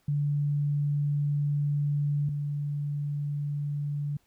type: tone pair in turn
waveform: sine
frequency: 145.2 / 145.2 Hz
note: D3 / D3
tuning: -19 / -19 cents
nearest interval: unison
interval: 0 cents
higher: neither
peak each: -24 / -28 dBFS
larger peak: first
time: 0.08-2.29 / 2.29-4.17 s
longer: first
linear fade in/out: 5 ms
effects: pink hiss -69 dBFS RMS until 4.26 s